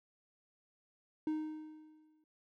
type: tone with exponential decay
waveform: triangle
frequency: 309.9 Hz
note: D#4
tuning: 7 cents flat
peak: -29 dBFS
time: 1.27-2.24 s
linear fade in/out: 2 ms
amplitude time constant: 210 ms
effects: none